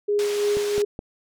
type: tone with tremolo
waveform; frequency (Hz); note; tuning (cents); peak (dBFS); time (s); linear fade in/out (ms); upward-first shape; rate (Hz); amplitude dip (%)
sine; 412; G#4; -14; -18; 0.08-0.85; 10; sine; 3; 40
type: band-pass noise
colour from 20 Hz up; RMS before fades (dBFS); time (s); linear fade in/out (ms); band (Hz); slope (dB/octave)
white; -35; 0.19-0.82; 0; 250 to 6100; 12
type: click train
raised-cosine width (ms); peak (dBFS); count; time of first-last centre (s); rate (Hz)
2; -18; 3; 0.57-0.991; 4.75
effects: none